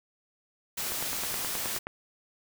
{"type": "noise", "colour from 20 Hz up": "white", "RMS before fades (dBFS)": -33, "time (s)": [0.77, 1.79], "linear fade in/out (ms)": 10}
{"type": "click train", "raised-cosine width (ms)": 0.5, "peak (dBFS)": -20, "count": 10, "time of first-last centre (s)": [0.92, 1.869], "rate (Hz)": 9.48}
{"effects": []}